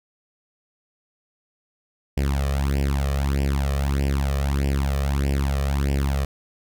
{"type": "tone with flanger", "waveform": "sawtooth", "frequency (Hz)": 69.3, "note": "C#2", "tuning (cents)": 0, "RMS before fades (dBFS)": -22, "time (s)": [2.17, 6.25], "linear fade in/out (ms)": 5, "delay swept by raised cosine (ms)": [0.38, 1.68], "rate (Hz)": 1.6, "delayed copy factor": 0.85, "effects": []}